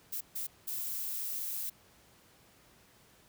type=noise bursts at uneven times; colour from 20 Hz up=violet; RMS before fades=-37 dBFS; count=3; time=0.12-0.21 / 0.35-0.47 / 0.67-1.7 s; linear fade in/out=10 ms; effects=pink hiss -62 dBFS RMS until 3.28 s + high-pass 60 Hz 12 dB/octave